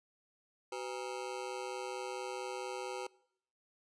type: ring-modulated tone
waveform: 25% pulse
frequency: 440 Hz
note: A4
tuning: in tune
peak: -32 dBFS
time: 0.72-3.07 s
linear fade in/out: 5 ms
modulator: 62.2 Hz
effects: noise-tail reverb RT60 0.7 s tail -23 dB re dry + resampled to 22050 Hz